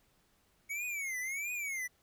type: tone with vibrato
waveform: square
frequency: 2217 Hz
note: C#7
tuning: in tune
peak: -36 dBFS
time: 0.69-1.88 s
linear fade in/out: 20 ms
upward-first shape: triangle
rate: 1.5 Hz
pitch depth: 210 cents each way
effects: pink hiss -71 dBFS RMS until 2.02 s